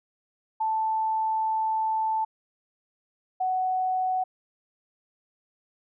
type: tone pair in turn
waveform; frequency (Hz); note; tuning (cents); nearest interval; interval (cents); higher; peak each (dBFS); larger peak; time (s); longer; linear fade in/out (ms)
sine; 880 / 744.4; A5 / F#5; 0 / +10; minor third; 290; first; -23 / -23; neither; 0.6-2.25 / 3.4-4.24; first; 10
effects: none